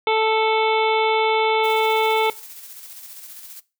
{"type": "harmonic tone", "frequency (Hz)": 440.2, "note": "A4", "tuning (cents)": 1, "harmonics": [1, 2, 3, 5, 6, 7, 8, 9], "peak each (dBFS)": [-19, -20, -28, -24, -33, -34, -29, -39], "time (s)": [0.07, 2.3], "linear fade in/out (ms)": 2}
{"type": "noise with tremolo", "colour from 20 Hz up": "blue", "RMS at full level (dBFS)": -38, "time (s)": [1.63, 3.61], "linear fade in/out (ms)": 20, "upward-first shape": "square", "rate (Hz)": 15, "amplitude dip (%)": 35}
{"effects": ["noise-tail reverb RT60 0.3 s tail -20 dB re dry"]}